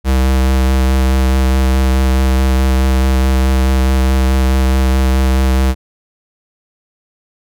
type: tone with vibrato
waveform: square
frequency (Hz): 65.41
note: C2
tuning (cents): 0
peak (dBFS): -10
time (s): 0.04-5.75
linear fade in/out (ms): 50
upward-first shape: sine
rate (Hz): 4.7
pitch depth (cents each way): 15
effects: none